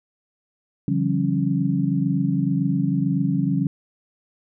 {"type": "tone cluster", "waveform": "sine", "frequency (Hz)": [142.1, 169.1, 191, 274.9], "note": ["C#3", "E3", "G3", "C#4"], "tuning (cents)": [43, 44, -45, -14], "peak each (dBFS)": -24, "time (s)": [0.88, 3.67], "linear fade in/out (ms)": 2, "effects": []}